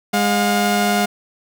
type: tone pair together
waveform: sawtooth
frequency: 205.3 / 712.4 Hz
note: G#3 / F5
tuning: -20 / +34 cents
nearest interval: octave + minor seventh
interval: 2154 cents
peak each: -14 dBFS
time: 0.13-1.06 s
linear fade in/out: 10 ms
effects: none